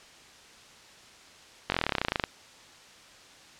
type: slowing click train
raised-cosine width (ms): 0.3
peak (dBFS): -9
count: 19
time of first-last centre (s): 1.7-2.239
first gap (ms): 21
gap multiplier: 1.04
effects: white hiss -52 dBFS RMS until 3.59 s + low-pass 6000 Hz 12 dB/octave